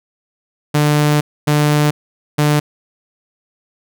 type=tone bursts at uneven times; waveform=sawtooth; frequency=148.7 Hz; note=D3; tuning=22 cents sharp; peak=-7 dBFS; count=3; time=0.74-1.21 / 1.47-1.91 / 2.38-2.6 s; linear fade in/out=10 ms; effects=none